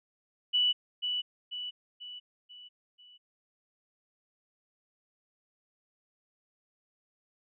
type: tone with echo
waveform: sine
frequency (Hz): 2960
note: F#7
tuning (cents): 0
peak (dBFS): -23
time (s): 0.53-0.73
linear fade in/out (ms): 20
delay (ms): 490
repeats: 5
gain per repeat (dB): -6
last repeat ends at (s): 3.18
effects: none